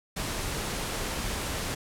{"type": "noise", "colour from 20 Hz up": "pink", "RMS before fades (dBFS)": -32, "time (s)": [0.16, 1.75], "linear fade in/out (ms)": 10, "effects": ["low-pass 12000 Hz 12 dB/octave"]}